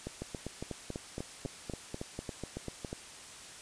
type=two click trains; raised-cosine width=2 ms; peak=-24 / -24 dBFS; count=11 / 12; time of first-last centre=0.07-2.848 / 0.22-2.929 s; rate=3.6 / 4.06 Hz; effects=white hiss -49 dBFS RMS until 3.61 s + resampled to 22050 Hz